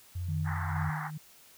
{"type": "tone with vibrato", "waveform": "sine", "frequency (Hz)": 89.1, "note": "F2", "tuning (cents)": 35, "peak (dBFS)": -32, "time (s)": [0.15, 0.9], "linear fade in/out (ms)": 10, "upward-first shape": "triangle", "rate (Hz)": 19, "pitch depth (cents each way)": 62}
{"type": "tone with tremolo", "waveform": "sine", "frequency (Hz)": 153.8, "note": "D#3", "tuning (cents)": -20, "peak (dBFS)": -30, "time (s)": [0.28, 1.18], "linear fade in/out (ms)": 10, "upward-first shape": "sine", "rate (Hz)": 2.2, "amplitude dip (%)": 65}
{"type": "band-pass noise", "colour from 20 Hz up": "pink", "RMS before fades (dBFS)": -38, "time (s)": [0.44, 1.11], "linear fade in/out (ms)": 50, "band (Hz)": [740, 2000], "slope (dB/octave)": 96}
{"effects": ["white hiss -57 dBFS RMS until 1.57 s"]}